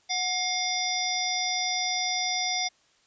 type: harmonic tone with a mistuned harmonic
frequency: 710 Hz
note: F5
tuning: 28 cents sharp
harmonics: 1 / 3 / 5 / 7 / 8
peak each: -32 / -32 / -32 / -32 / -32 dBFS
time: 0.09-2.69 s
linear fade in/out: 20 ms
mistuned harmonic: 1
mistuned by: +58 cents
effects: white hiss -64 dBFS RMS until 3.06 s + resampled to 16000 Hz